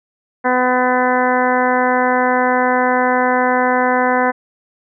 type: harmonic tone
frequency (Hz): 251.7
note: B3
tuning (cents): +33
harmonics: 1 / 2 / 3 / 4 / 5 / 6 / 7 / 8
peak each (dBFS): -20 / -18 / -18 / -19 / -27 / -22 / -23 / -27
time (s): 0.44-4.32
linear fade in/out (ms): 20
effects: none